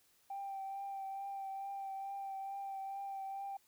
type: tone with vibrato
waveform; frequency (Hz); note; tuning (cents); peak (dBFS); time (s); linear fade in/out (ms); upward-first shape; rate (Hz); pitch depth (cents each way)
sine; 784; G5; 0; -39; 0.3-3.57; 5; triangle; 2.3; 23
effects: tanh soft clip ceiling -36 dBFS + white hiss -71 dBFS RMS until 3.67 s